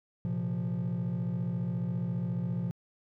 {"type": "chord", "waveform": "triangle", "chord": "Bb suspended second", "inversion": "none", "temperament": "just", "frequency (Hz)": [116.54, 131.11, 174.81], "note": ["Bb2", "C3", "F3"], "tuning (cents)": [0, 4, 2], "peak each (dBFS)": [-32, -33, -29], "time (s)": [0.25, 2.71], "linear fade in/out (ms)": 0, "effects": ["tanh soft clip ceiling -24 dBFS"]}